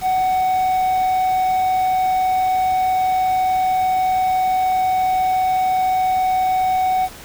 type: tone with quantisation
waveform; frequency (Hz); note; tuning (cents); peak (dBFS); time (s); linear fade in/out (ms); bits
triangle; 746; F#5; +14; -13; 0.01-7.09; 50; 6
effects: pink hiss -38 dBFS RMS until 7.24 s